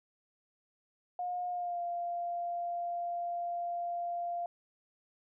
sine tone with pitch glide, 716 to 694.8 Hz, F5 to F5, +43 to -9 cents, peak -33 dBFS, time 1.19-4.46 s, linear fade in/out 2 ms, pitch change -52 cents, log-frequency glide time 1.49-1.81 s, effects none

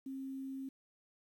sine tone with quantisation, 267.8 Hz, C4, 40 cents sharp, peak -40 dBFS, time 0.06-0.69 s, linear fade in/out 5 ms, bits 11, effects none

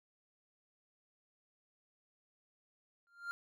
triangle tone with exponential growth, 1395 Hz, F6, 2 cents flat, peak -33 dBFS, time 3.07-3.31 s, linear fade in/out 0 ms, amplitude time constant 52 ms, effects none

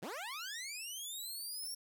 15% pulse linear sweep, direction up, 130.81 to 5588 Hz, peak -35 dBFS, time 0.02-1.75 s, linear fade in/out 10 ms, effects none

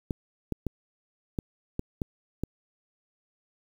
clicks, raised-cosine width 3 ms, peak -16 dBFS, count 7, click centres 0.108 / 0.523 / 0.667 / 1.388 / 1.794 / 2.018 / 2.436 s, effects 8-bit

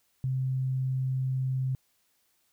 sine tone, 130.81 Hz, C3, in tune, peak -26 dBFS, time 0.24-1.75 s, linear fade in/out 0 ms, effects white hiss -71 dBFS RMS until 2.52 s

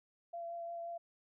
sine tone with vibrato, 681 Hz, F5, 44 cents flat, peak -40 dBFS, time 0.33-0.98 s, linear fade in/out 10 ms, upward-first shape triangle, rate 5.7 Hz, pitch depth 15 cents each way, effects none

